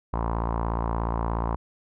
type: tone with low-pass filter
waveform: sawtooth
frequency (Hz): 56.9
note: A#1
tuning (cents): -41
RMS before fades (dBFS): -27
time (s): 0.13-1.56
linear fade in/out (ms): 5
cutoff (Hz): 1000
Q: 5
effects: none